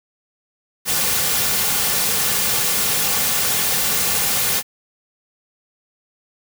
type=noise with comb filter; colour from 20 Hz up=white; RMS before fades=-19 dBFS; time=0.85-4.63 s; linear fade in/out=50 ms; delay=3.1 ms; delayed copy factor=-0.5; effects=none